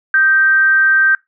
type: tone with frequency modulation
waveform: sine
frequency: 1565 Hz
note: G6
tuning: 3 cents flat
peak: -8 dBFS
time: 0.14-1.15 s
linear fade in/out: 2 ms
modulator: 308 Hz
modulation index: 0.26
effects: noise-tail reverb RT60 0.2 s tail -24 dB re dry